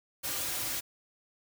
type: noise with comb filter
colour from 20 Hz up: white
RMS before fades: -34 dBFS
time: 0.23-0.81 s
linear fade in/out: 20 ms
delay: 4.6 ms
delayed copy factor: -0.65
effects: none